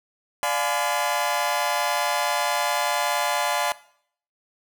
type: chord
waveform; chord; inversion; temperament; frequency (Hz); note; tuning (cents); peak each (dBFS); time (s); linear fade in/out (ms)
sawtooth; D diminished seventh; none; just; 587.3 / 704.8 / 845.8 / 1014.9; D5 / F5 / Ab5 / Cb6; 0 / +16 / +31 / +47; -24; 0.43-3.72; 0
effects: noise-tail reverb RT60 0.6 s tail -18 dB re dry